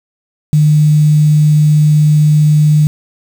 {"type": "tone with quantisation", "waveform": "sine", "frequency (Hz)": 151.3, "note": "D#3", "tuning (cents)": -48, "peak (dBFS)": -5, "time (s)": [0.53, 2.87], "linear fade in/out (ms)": 0, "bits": 5, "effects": []}